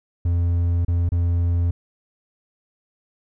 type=tone with dropouts; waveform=triangle; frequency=86.2 Hz; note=F2; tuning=22 cents flat; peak=-15 dBFS; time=0.25-1.71 s; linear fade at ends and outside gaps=5 ms; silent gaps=0.849-0.881 / 1.091-1.119 s; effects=none